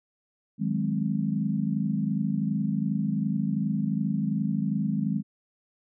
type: chord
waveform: sine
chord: Ab dominant seventh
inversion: second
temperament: equal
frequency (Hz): 155.56 / 185 / 207.7 / 261.6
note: Eb3 / Gb3 / Ab3 / C4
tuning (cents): 0 / 0 / 0 / 0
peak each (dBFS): -30 / -31 / -27 / -33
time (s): 0.58-5.23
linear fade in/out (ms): 50
effects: none